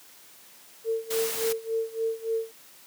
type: tone with tremolo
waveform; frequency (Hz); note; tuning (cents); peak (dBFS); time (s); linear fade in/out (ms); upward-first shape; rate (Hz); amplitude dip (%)
sine; 450.6; A4; +41; -23; 0.84-2.52; 50; sine; 3.5; 90
type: noise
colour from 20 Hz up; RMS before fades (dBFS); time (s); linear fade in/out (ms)
white; -32; 1.1-1.53; 10
effects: white hiss -52 dBFS RMS until 2.86 s + high-pass 150 Hz 12 dB/octave